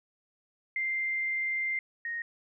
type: tone pair in turn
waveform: sine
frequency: 2093 / 1865.2 Hz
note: C7 / A#6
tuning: 0 / +1 cents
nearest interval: major second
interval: 199 cents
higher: first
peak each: -28 / -32 dBFS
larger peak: first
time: 0.76-1.79 / 2.05-2.22 s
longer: first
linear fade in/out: 2 ms
effects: none